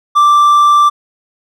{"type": "tone", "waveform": "triangle", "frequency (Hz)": 1174.7, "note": "D6", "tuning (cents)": 0, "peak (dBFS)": -3, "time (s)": [0.15, 0.9], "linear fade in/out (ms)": 20, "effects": []}